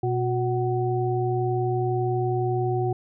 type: tone cluster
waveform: sine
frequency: 122.1 / 363.9 / 748 Hz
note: B2 / F#4 / F#5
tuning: -19 / -29 / +19 cents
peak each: -25 / -25 / -29 dBFS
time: 0.03-2.93 s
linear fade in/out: 5 ms
effects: none